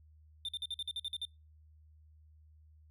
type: tone bursts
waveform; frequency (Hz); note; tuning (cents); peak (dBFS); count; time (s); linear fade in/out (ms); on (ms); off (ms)
triangle; 3586; A7; +32; -34; 10; 0.45-1.252; 2; 37; 48
effects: noise-tail reverb RT60 0.3 s tail -26 dB re dry + added 77 Hz sine -58 dBFS peak until 2.9 s